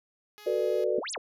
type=tone; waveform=5% pulse; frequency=419 Hz; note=G#4; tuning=15 cents sharp; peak=-36 dBFS; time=0.38-0.84 s; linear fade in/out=0 ms
type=chord; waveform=sine; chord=B minor seventh; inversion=second; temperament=just; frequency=370.4 / 444.5 / 493.9 / 592.7 Hz; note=F#4 / A4 / B4 / D5; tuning=+2 / +18 / 0 / +16 cents; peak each=-30 dBFS; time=0.46-1 s; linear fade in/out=10 ms
type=exponential two-way sweep; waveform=sine; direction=up then down; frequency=196 to 11040 to 348.4 Hz; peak=-33 dBFS; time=0.98-1.18 s; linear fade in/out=2 ms; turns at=1.12 s
effects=none